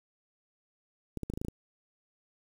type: clicks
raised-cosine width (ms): 3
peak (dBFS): -22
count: 8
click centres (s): 1.173 / 1.233 / 1.3 / 1.337 / 1.375 / 1.415 / 1.449 / 1.484
effects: 8-bit